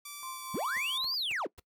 5% pulse tone with pitch glide, 1163 to 1149.6 Hz, D6 to D6, -17 to -37 cents, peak -30 dBFS, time 0.05-0.98 s, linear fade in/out 5 ms, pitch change -20 cents, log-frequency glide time 0.3-0.59 s
sine tone with tremolo, 1046.5 Hz, C6, in tune, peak -39 dBFS, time 0.23-1.14 s, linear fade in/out 0 ms, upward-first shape triangle, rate 4.3 Hz, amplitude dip 70%
triangle linear two-way sweep, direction up then down, 130 to 4978 to 240.7 Hz, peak -29 dBFS, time 0.54-1.47 s, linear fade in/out 5 ms, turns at 1.15 s
pink noise bursts, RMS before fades -49 dBFS, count 4, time 0.76-1.598 s, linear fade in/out 5 ms, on 22 ms, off 250 ms
effects noise-tail reverb RT60 0.1 s tail -20 dB re dry

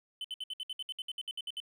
triangle tone bursts, 3042 Hz, F#7, 47 cents sharp, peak -34 dBFS, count 15, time 0.21-1.602 s, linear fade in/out 2 ms, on 34 ms, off 63 ms, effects none

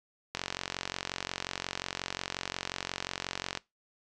click train, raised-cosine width 0.2 ms, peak -15 dBFS, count 148, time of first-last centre 0.35-3.574 s, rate 45.6 Hz, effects noise-tail reverb RT60 0.2 s tail -21 dB re dry + resampled to 24000 Hz

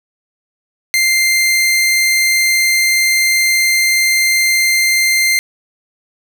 sawtooth tone, 2093 Hz, C7, in tune, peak -7 dBFS, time 0.94-5.39 s, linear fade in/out 0 ms, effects none

